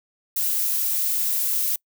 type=noise; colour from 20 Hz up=violet; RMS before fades=-23 dBFS; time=0.36-1.76 s; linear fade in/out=5 ms; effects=noise-tail reverb RT60 0.1 s tail -26 dB re dry